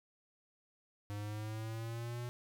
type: exponential sweep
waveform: square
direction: up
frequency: 102.2 to 122 Hz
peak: -40 dBFS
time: 1.1-2.29 s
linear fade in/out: 0 ms
effects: none